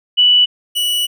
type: tone pair in turn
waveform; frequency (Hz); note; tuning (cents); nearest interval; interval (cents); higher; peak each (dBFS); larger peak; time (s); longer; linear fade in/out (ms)
sine / 45% pulse; 2960 / 2943; F#7 / F#7; 0 / -10; unison; 10; first; -7 / -14; first; 0.17-0.46 / 0.75-1.07; second; 20
effects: none